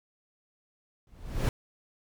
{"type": "noise with exponential growth", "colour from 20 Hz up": "brown", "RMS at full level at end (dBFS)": -20, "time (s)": [1.07, 1.49], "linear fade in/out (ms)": 1, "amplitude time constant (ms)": 91, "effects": []}